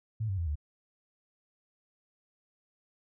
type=tone with pitch steps; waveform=sine; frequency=110 / 96.32 / 84.33 / 73.84 Hz; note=A2 / G2 / E2 / D2; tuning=0 / -30 / +40 / +10 cents; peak=-29 dBFS; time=0.2-0.556 s; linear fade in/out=10 ms; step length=89 ms; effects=none